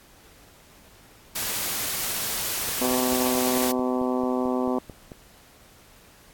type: noise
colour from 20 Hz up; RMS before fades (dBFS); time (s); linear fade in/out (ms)
white; -28; 1.35-3.72; 10
type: click train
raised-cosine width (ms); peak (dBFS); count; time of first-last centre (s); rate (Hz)
2; -25; 12; 2.69-5.118; 4.53
type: harmonic tone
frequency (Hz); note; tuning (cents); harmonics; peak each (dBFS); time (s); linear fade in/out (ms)
126.7; B2; +45; 2 / 3 / 4 / 5 / 6 / 7 / 8 / 9; -25 / -29 / -31 / -33 / -35 / -36 / -37 / -38; 2.81-4.79; 5
effects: pink hiss -53 dBFS RMS until 6.33 s + AAC 64 kbps